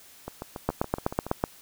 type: two click trains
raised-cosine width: 1 ms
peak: -9 / -20 dBFS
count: 7 / 8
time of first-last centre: 0.69-1.439 / 0.28-1.266 s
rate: 8.01 / 7.1 Hz
effects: white hiss -52 dBFS RMS until 1.61 s